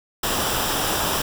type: noise with comb filter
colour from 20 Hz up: pink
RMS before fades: -23 dBFS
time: 0.23-1.22 s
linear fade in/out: 5 ms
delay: 0.46 ms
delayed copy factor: -0.55
effects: none